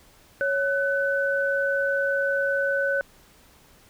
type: tone pair together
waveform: sine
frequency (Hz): 554.4 / 1504.2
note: C#5 / F#6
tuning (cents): 0 / +28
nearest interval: octave + perfect fourth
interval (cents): 1728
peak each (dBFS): -24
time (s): 0.41-3.01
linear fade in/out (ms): 0
effects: pink hiss -55 dBFS RMS until 3.89 s